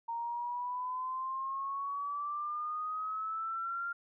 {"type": "exponential sweep", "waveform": "sine", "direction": "up", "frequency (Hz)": [924, 1396.9], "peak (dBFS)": -34, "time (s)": [0.08, 3.93], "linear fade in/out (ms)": 10, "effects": []}